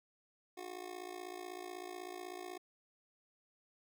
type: tone with amplitude modulation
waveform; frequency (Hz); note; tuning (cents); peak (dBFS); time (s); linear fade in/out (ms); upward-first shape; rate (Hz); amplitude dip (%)
25% pulse; 363.6; F#4; -30; -37; 0.57-2.58; 10; sine; 56.1; 85
effects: none